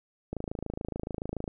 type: click train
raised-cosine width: 2 ms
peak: -20 dBFS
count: 32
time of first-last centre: 0.33-1.478 s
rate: 27 Hz
effects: none